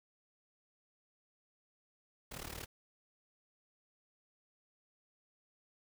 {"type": "noise with amplitude modulation", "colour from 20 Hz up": "pink", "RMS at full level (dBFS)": -42, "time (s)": [2.31, 2.66], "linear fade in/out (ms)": 10, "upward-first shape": "sine", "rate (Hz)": 37.4, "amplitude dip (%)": 85, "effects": []}